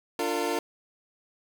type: chord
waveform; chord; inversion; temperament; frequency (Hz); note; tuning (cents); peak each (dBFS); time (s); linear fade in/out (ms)
25% pulse; Bb major; first; equal with one note detuned; 293.7 / 349.2 / 455.8; D4 / F4 / Bb4; 0 / 0 / -39; -29 / -27 / -26; 0.19-0.59; 2
effects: none